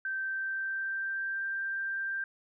sine tone with pitch glide, 1556 to 1578.6 Hz, G6 to G6, -13 to +12 cents, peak -31 dBFS, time 0.05-2.24 s, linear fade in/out 2 ms, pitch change +25 cents, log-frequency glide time 0.18-1.45 s, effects none

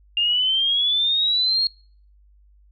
sine exponential sweep, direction up, 2800 to 4305 Hz, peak -17 dBFS, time 0.17-1.67 s, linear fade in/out 2 ms, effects noise-tail reverb RT60 0.5 s tail -26 dB re dry + added 50 Hz sine -51 dBFS peak until 2.71 s

